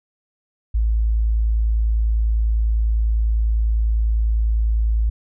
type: tone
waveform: sine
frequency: 55 Hz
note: A1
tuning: in tune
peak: -15 dBFS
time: 0.74-5.1 s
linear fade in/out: 10 ms
effects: none